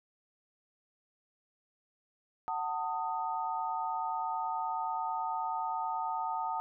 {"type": "chord", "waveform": "sine", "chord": "D# diminished", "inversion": "first", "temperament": "just", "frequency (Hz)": [746.7, 896, 1244.5], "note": ["F#5", "A5", "D#6"], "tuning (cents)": [16, 31, 0], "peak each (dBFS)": [-37, -34, -38], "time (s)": [2.48, 6.6], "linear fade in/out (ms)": 0, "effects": []}